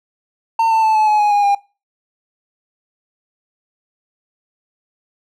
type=tone with pitch steps; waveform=triangle; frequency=906 / 890.9 / 876.1 / 861.6 / 847.3 / 833.2 / 819.4 / 805.8 Hz; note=A#5 / A5 / A5 / A5 / G#5 / G#5 / G#5 / G5; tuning=-50 / +21 / -8 / -37 / +34 / +5 / -24 / +48 cents; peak=-9 dBFS; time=0.59-1.55 s; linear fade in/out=5 ms; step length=120 ms; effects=noise-tail reverb RT60 0.3 s tail -22 dB re dry